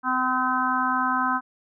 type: harmonic tone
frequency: 255.8 Hz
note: C4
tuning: 39 cents flat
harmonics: 1 / 3 / 4 / 5 / 6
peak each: -29 / -30 / -25 / -26 / -28 dBFS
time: 0.03-1.41 s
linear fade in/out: 50 ms
effects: none